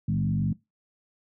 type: tone with frequency modulation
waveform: sine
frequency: 160 Hz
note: D#3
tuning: 49 cents sharp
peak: -23 dBFS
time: 0.08-0.53 s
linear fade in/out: 5 ms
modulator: 47.4 Hz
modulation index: 1.3
effects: noise-tail reverb RT60 0.2 s tail -19 dB re dry